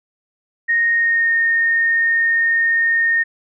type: tone with pitch glide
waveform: sine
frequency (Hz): 1859 to 1838.7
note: A#6 to A#6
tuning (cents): -5 to -24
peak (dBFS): -13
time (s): 0.68-3.24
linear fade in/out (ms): 20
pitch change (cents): -19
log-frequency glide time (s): 0.94-1.33
effects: none